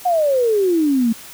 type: exponential sweep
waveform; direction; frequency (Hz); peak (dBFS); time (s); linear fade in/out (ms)
sine; down; 740 to 220; -13; 0.05-1.13; 10
effects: white hiss -38 dBFS RMS until 1.33 s